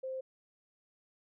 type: tone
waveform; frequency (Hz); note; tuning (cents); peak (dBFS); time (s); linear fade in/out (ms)
sine; 523.3; C5; 0; -36; 0.03-0.21; 10
effects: none